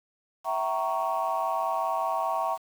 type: chord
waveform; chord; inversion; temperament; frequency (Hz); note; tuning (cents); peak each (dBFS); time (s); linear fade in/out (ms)
sine; E diminished seventh; none; equal with one note detuned; 659.3 / 764.3 / 932.3 / 1108.7; E5 / G5 / Bb5 / Db6; 0 / -44 / 0 / 0; -30; 0.44-2.58; 50
effects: tanh soft clip ceiling -18 dBFS + 8-bit